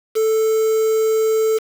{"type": "tone with quantisation", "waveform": "triangle", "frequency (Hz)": 440, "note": "A4", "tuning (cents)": 0, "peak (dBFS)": -12, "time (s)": [0.15, 1.59], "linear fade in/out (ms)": 20, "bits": 5, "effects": []}